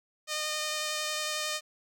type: tone with vibrato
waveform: 5% pulse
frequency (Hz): 611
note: D#5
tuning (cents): -32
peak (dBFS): -19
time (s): 0.27-1.61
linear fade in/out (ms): 50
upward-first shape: sine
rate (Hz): 11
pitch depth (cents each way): 9
effects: none